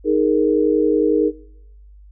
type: chord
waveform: sine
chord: D# suspended fourth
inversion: none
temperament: equal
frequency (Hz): 311.1 / 415.3 / 466.2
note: D#4 / G#4 / A#4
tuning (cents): 0 / 0 / 0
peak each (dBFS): -18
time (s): 0.04-1.32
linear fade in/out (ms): 50
effects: noise-tail reverb RT60 0.9 s tail -23 dB re dry + added 50 Hz sine -41 dBFS peak until 2.11 s